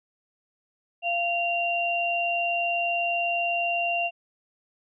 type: tone pair together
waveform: sine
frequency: 692 / 2768 Hz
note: F5 / F7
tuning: -16 / -16 cents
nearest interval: 2 octaves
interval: 2400 cents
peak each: -26 dBFS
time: 1.02-4.11 s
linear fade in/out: 50 ms
effects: none